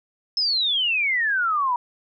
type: exponential sweep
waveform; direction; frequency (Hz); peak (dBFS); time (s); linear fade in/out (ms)
sine; down; 5274 to 945; -19; 0.37-1.76; 2
effects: none